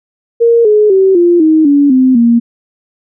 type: tone with pitch steps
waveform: sine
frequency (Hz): 466.2 / 422.6 / 383.1 / 347.2 / 314.8 / 285.3 / 258.6 / 234.5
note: A#4 / G#4 / G4 / F4 / D#4 / C#4 / C4 / A#3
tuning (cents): 0 / +30 / -40 / -10 / +20 / +50 / -20 / +11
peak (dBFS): -4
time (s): 0.4-2.4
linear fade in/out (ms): 20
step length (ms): 250
effects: none

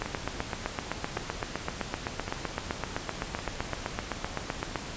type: two click trains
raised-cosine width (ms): 0.5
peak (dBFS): -18 / -14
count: 4 / 38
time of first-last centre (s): 0.06-3.39 / 0.02-4.758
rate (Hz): 0.901 / 7.81
effects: pink hiss -39 dBFS RMS until 4.96 s + resampled to 16000 Hz

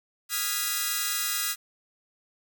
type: chord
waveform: 5% pulse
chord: F half-diminished seventh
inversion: third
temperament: equal with one note detuned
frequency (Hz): 1244.5 / 1396.9 / 1649.7 / 1975.5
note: Eb6 / F6 / Ab6 / Cb7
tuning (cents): 0 / 0 / -12 / 0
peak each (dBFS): -21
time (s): 0.29-1.56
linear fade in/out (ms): 50
effects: none

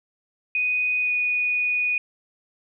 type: tone with pitch glide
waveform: sine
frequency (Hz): 2489 to 2470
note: D#7 to D#7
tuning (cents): 0 to -13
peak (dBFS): -20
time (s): 0.55-1.98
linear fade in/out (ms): 2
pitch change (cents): -13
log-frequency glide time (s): 1.01-1.1
effects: none

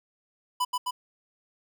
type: tone with echo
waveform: square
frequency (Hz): 994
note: B5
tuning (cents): +11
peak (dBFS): -24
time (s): 0.6-0.65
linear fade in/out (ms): 10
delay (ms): 130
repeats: 2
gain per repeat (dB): -2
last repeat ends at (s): 0.91
effects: none

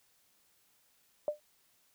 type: tone with exponential decay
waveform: sine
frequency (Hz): 597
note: D5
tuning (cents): +28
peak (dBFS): -25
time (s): 1.28-1.4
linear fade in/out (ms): 1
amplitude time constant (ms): 24
effects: white hiss -70 dBFS RMS until 1.94 s

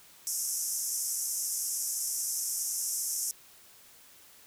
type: band-pass noise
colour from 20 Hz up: pink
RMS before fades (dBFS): -33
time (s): 0.27-3.31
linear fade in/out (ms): 0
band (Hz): 5400 to 13000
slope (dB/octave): 96
effects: white hiss -56 dBFS RMS until 4.46 s

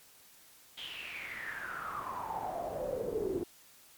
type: noise with band-pass filter sweep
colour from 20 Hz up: brown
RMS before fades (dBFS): -38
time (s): 0.77-3.44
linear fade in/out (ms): 10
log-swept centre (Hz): 3300 to 340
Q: 8.8
effects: white hiss -59 dBFS RMS until 3.97 s + MP3 96 kbps

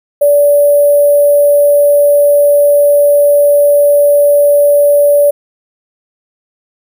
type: tone with sample-and-hold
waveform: sine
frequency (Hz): 578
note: D5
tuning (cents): -28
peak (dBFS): -4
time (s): 0.21-5.31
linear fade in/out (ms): 10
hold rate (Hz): 11025
effects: none

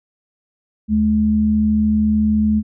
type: tone pair together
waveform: sine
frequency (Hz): 75.91 / 214.1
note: D#2 / A3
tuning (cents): -42 / -47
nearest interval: octave + tritone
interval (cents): 1795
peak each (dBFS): -22 / -13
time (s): 0.88-2.63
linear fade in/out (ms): 50
effects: none

